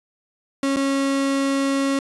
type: tone with dropouts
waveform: 35% pulse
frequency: 274.2 Hz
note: C#4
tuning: 19 cents flat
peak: -17 dBFS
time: 0.63-1.99 s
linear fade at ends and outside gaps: 2 ms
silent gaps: 0.762-0.768 s
effects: resampled to 24000 Hz